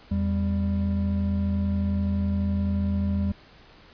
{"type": "tone pair together", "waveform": "triangle", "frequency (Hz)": [83.25, 198], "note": ["E2", "G3"], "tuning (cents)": [18, 18], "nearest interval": "octave + minor third", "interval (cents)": 1500, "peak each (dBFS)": [-23, -23], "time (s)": [0.11, 3.32], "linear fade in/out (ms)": 5, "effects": ["pink hiss -52 dBFS RMS until 3.93 s", "resampled to 11025 Hz"]}